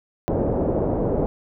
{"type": "low-pass noise", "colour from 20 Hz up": "white", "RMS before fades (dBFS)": -22, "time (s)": [0.28, 1.26], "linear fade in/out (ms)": 0, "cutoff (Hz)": 590, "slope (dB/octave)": 24, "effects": []}